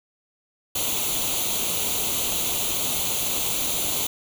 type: noise with comb filter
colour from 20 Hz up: white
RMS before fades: -25 dBFS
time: 0.75-4.07 s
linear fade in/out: 5 ms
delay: 0.29 ms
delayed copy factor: +0.75
effects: none